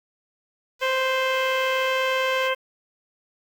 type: tone with vibrato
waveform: 5% pulse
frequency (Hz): 493.9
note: B4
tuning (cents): 0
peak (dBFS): -24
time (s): 0.79-2.51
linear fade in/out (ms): 50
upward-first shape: square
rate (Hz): 0.92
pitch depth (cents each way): 16
type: harmonic tone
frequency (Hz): 523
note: C5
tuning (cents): -1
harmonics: 1 / 2 / 3 / 4 / 5 / 6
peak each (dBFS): -24 / -27 / -29 / -30 / -31 / -32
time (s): 0.81-2.55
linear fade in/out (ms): 20
effects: 8-bit